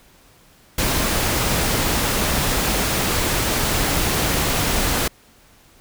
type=noise; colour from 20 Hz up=pink; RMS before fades=-20 dBFS; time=0.78-5.08 s; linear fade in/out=5 ms; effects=pink hiss -52 dBFS RMS until 5.8 s